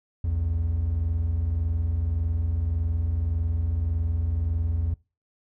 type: tone pair together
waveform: triangle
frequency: 62.2 / 83.94 Hz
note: B1 / E2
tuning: +13 / +32 cents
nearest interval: perfect fourth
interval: 519 cents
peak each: -28 / -21 dBFS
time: 0.24-4.94 s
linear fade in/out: 5 ms
effects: noise-tail reverb RT60 0.3 s tail -24 dB re dry + tanh soft clip ceiling -15 dBFS